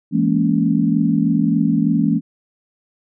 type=chord; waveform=sine; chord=A# half-diminished seventh; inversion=second; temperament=just; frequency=167.82 / 209.8 / 233.1 / 279.7 Hz; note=E3 / G#3 / A#3 / C#4; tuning=+31 / +18 / 0 / +16 cents; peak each=-19 dBFS; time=0.11-2.21 s; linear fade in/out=50 ms; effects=none